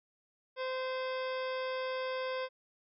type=harmonic tone with a mistuned harmonic; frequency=517 Hz; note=C5; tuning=21 cents flat; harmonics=1 / 2 / 3 / 4 / 5 / 6 / 7 / 9 / 10; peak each=-35 / -41 / -45 / -47 / -49 / -51 / -52 / -54 / -55 dBFS; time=0.56-2.49 s; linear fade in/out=50 ms; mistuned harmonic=6; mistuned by=+83 cents; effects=none